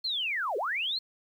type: linear two-way sweep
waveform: sine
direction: down then up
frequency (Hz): 4325 to 375.5 to 4325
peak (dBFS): -28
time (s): 0.04-0.99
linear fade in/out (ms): 10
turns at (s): 0.57
effects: 10-bit